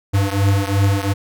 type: beating tone pair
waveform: square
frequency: 98 / 100.8 Hz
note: G2 / G2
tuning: 0 / +49 cents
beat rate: 2.8 Hz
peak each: -17 / -19 dBFS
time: 0.13-1.14 s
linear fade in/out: 20 ms
effects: none